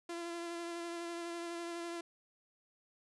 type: tone with vibrato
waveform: sawtooth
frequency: 340.9 Hz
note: F4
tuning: 42 cents flat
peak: -36 dBFS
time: 0.09-2.01 s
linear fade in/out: 5 ms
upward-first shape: sine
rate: 12 Hz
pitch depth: 17 cents each way
effects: resampled to 24000 Hz